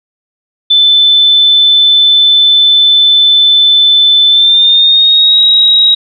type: tone with pitch glide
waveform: sine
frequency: 3520 to 3816 Hz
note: A7 to A#7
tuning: 0 to +40 cents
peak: -3 dBFS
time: 0.7-5.95 s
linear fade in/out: 10 ms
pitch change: +140 cents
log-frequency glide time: 4.29-5.4 s
effects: none